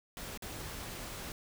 pink noise with dropouts, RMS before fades -43 dBFS, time 0.17-1.32 s, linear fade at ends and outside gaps 1 ms, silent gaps 0.375-0.422 s, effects none

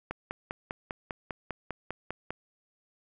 click train, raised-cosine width 0.5 ms, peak -19 dBFS, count 12, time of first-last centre 0.11-2.306 s, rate 5.01 Hz, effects none

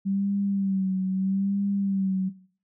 sine tone with vibrato, 193.8 Hz, G3, 20 cents flat, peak -23 dBFS, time 0.05-2.3 s, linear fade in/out 20 ms, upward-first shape sine, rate 0.78 Hz, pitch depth 54 cents each way, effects noise-tail reverb RT60 0.5 s tail -18 dB re dry

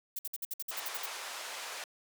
violet noise bursts, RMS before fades -37 dBFS, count 11, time 0.16-1.06 s, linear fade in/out 5 ms, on 30 ms, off 57 ms
pink band-pass noise, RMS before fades -42 dBFS, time 0.71-1.84 s, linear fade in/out 2 ms, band 710 to 9200 Hz, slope 12 dB/octave
effects high-pass 400 Hz 12 dB/octave

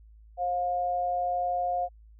sine tone pair together, 533 / 711.5 Hz, C5 / F5, +32 / +32 cents, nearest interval perfect fourth, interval 500 cents, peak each -34 / -26 dBFS, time 0.37-1.89 s, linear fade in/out 50 ms, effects added 54 Hz sine -50 dBFS peak until 2.19 s

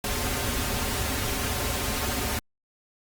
pink noise with comb filter, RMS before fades -28 dBFS, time 0.04-2.39 s, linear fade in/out 2 ms, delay 6.1 ms, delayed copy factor -0.95, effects Opus 48 kbps

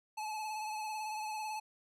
square tone with vibrato, 860 Hz, A5, 40 cents flat, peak -38 dBFS, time 0.17-1.6 s, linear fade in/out 10 ms, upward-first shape triangle, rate 18 Hz, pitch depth 39 cents each way, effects low-pass 12000 Hz 12 dB/octave

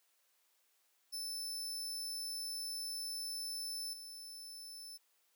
sawtooth tone with level steps, 5280 Hz, E8, 2 cents sharp, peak -37 / -45 dBFS, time 1.12-4.98 s, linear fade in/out 20 ms, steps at 3.93 s, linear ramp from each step 5 ms, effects white hiss -75 dBFS RMS until 5.35 s + high-pass 400 Hz 12 dB/octave

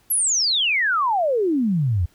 sine exponential sweep, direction down, 11840 to 79.7 Hz, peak -17 dBFS, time 0.1-2.06 s, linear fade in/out 10 ms, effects pink hiss -59 dBFS RMS until 2.14 s

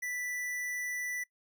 square tone, 1975.5 Hz, B6, in tune, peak -35 dBFS, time 0.02-1.24 s, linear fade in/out 10 ms, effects noise-tail reverb RT60 0.1 s tail -21 dB re dry

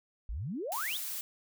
sine exponential sweep, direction up, 45.46 to 3800 Hz, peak -34 dBFS, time 0.29-0.97 s, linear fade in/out 0 ms
blue noise, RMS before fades -38 dBFS, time 0.72-1.21 s, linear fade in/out 0 ms
effects none

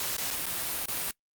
white noise with dropouts, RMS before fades -32 dBFS, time 0-1.11 s, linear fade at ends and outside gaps 2 ms, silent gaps 0.167-0.181 / 0.305-0.309 / 0.458-0.464 / 0.858-0.882 s, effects noise-tail reverb RT60 0.1 s tail -23 dB re dry + Opus 48 kbps

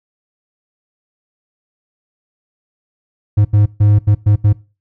triangle tone bursts at uneven times, 103.83 Hz, G#2, in tune, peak -5 dBFS, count 6, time 3.37-3.45 / 3.53-3.66 / 3.8-3.99 / 4.07-4.15 / 4.26-4.36 / 4.44-4.53 s, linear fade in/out 10 ms, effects noise-tail reverb RT60 0.3 s tail -20 dB re dry

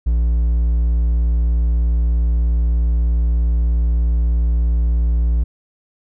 triangle tone with hard clipping, 58.4 Hz, A#1, 4 cents sharp, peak -14 dBFS, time 0.06-5.44 s, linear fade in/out 10 ms, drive 6 dB, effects none

